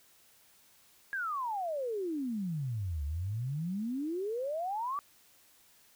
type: exponential two-way sweep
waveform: sine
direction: down then up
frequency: 1661.2 to 69.8 to 1181 Hz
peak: -32 dBFS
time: 1.13-4.99 s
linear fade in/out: 0 ms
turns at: 3.04 s
effects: white hiss -63 dBFS RMS until 5.95 s